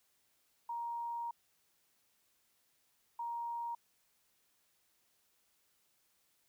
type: tone bursts at uneven times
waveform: sine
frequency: 939 Hz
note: A#5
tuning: 12 cents sharp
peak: -37 dBFS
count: 2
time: 0.69-1.31 / 3.19-3.75 s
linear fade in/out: 5 ms
effects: white hiss -75 dBFS RMS until 6.48 s